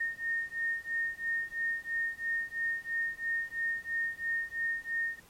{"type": "beating tone pair", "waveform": "sine", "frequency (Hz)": [1837, 1840], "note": ["A#6", "A#6"], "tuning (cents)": [-26, -23], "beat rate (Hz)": 3, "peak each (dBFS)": [-34, -34], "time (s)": [0, 5.2], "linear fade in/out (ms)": 10, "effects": ["pink hiss -59 dBFS RMS until 5.29 s", "MP3 64 kbps"]}